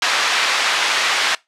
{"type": "band-pass noise", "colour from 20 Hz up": "pink", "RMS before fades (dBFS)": -18, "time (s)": [0.02, 1.35], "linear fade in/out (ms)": 2, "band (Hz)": [1200, 4500], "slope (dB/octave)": 12, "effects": ["noise-tail reverb RT60 0.2 s tail -22 dB re dry", "low-pass 11000 Hz 12 dB/octave"]}